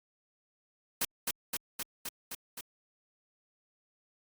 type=noise with echo; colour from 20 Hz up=white; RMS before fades=-30 dBFS; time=1.01-1.05 s; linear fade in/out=5 ms; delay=260 ms; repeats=6; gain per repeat=-2 dB; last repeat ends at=2.61 s; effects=Opus 48 kbps